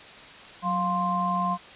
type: tone cluster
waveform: sine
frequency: 184.2 / 704 / 1048 Hz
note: F#3 / F5 / C6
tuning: -7 / +14 / +2 cents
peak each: -29 / -30 / -25 dBFS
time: 0.62-1.58 s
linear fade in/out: 50 ms
effects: white hiss -45 dBFS RMS until 1.75 s + resampled to 8000 Hz